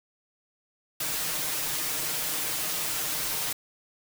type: noise with comb filter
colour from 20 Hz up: white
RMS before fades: -30 dBFS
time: 1-3.53 s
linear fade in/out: 5 ms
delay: 6.5 ms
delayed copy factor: +0.7
effects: none